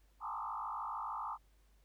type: tone with frequency modulation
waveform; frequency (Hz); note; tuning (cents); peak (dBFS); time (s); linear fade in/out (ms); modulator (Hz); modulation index
sine; 1046.5; C6; 0; -38; 0.2-1.38; 50; 53.1; 4.2
effects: added 50 Hz sine -65 dBFS peak until 1.84 s + pink hiss -75 dBFS RMS until 1.84 s